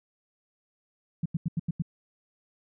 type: tone bursts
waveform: sine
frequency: 164.81 Hz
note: E3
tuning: in tune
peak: -24 dBFS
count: 6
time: 1.23-1.822 s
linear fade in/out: 5 ms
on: 27 ms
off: 86 ms
effects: none